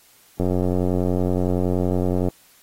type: click train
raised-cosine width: 2 ms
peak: -9 dBFS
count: 172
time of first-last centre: 0.4-2.285 s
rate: 90.7 Hz
effects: white hiss -54 dBFS RMS until 2.62 s + AAC 48 kbps